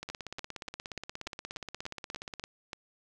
two click trains, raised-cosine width 0.2 ms, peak -22 / -21 dBFS, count 41 / 10, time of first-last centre 0.03-2.397 / 0.1-2.732 s, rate 16.9 / 3.42 Hz, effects none

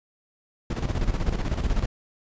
brown noise with tremolo, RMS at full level -23 dBFS, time 0.7-1.86 s, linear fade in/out 5 ms, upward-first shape square, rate 16 Hz, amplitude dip 60%, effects resampled to 16000 Hz

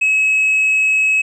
sine tone with tanh clipping, 2569 Hz, E7, 45 cents flat, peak -12 dBFS, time 0.01-1.22 s, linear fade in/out 10 ms, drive 1 dB, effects none

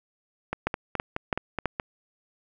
two click trains, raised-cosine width 0.5 ms, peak -13 / -9 dBFS, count 7 / 4, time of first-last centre 0.53-1.798 / 0.67-1.657 s, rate 4.73 / 3.04 Hz, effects none

